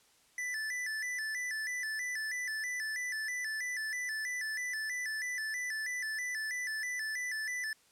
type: tone with vibrato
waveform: square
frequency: 1864.7 Hz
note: A#6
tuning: in tune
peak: -35 dBFS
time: 0.38-7.73 s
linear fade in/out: 2 ms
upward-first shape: square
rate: 3.1 Hz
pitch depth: 110 cents each way
effects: white hiss -66 dBFS RMS until 7.91 s + low-pass 10000 Hz 12 dB/octave